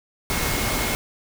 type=tone in noise; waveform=sine; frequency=2160 Hz; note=C#7; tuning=45 cents flat; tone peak=-32 dBFS; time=0.3-0.95 s; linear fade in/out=0 ms; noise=pink; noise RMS=-24 dBFS; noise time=0.3-0.95 s; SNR=-11 dB; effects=none